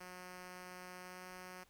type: tone with pitch glide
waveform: 5% pulse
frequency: 181.6 to 182.97 Hz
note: F#3 to F#3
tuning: -32 to -19 cents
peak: -38 dBFS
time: 0-1.64 s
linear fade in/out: 10 ms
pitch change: +13 cents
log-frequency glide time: 0.97-1.26 s
effects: pink hiss -70 dBFS RMS until 1.69 s